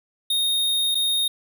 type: tone with dropouts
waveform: square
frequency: 3706 Hz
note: A#7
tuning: 11 cents flat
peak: -20 dBFS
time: 0.3-1.28 s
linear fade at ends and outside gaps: 5 ms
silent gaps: 0.947-0.952 s
effects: none